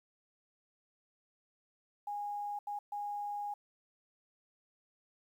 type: tone bursts at uneven times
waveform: sine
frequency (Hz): 822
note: G#5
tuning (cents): -18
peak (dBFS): -36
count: 3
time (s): 2.07-2.59 / 2.67-2.79 / 2.92-3.54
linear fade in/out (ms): 5
effects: 11-bit